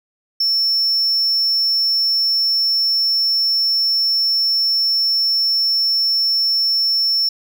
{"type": "tone", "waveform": "triangle", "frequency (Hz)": 5400, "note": "E8", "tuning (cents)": 41, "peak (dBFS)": -13, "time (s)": [0.4, 7.29], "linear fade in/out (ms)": 5, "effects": []}